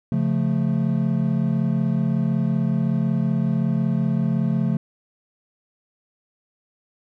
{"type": "chord", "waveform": "triangle", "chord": "Db augmented", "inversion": "none", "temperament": "equal", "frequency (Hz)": [138.59, 174.61, 220], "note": ["Db3", "F3", "A3"], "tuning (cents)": [0, 0, 0], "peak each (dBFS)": -21, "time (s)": [0.12, 4.77], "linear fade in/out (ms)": 2, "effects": []}